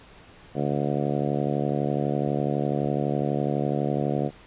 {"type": "harmonic tone", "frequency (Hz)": 72, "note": "D2", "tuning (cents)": -34, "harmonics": [2, 3, 4, 5, 6, 7, 8, 9, 10], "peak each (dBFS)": [-28, -30, -31, -32, -33, -33, -34, -35, -35], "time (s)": [0.54, 4.31], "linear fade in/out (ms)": 50, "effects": ["pink hiss -50 dBFS RMS until 4.46 s", "resampled to 8000 Hz"]}